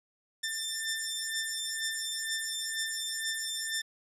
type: beating tone pair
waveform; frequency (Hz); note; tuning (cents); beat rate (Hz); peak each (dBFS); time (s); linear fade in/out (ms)
10% pulse; 1785 / 1787.1; A6 / A6; +24 / +26; 2.1; -25 / -27; 0.43-3.82; 10
effects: low-pass 11000 Hz 12 dB/octave